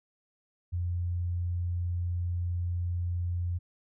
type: tone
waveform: sine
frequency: 87.7 Hz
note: F2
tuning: 8 cents sharp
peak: -28 dBFS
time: 0.72-3.59 s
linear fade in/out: 20 ms
effects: none